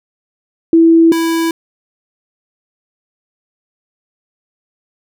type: tone pair in turn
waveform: sine / square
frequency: 329.6 / 329.6 Hz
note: E4 / E4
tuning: 0 / 0 cents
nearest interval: unison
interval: 0 cents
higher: neither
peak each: -4 / -13 dBFS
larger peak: first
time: 0.73-1.12 / 1.12-1.51 s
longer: neither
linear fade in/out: 2 ms
effects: none